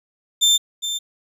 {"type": "tone pair in turn", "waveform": "30% pulse", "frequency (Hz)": [3573, 3573], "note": ["A7", "A7"], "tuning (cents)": [26, 26], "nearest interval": "unison", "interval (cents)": 0, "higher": "neither", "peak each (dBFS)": [-10, -20], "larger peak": "first", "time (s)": [[0.41, 0.58], [0.82, 0.99]], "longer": "neither", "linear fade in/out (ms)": 20, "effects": ["resampled to 32000 Hz"]}